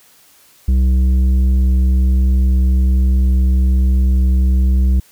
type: tone with tanh clipping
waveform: sine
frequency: 64.2 Hz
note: C2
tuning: 32 cents flat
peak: -11 dBFS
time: 0.68-5 s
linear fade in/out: 5 ms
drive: 8 dB
effects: white hiss -49 dBFS RMS until 5.11 s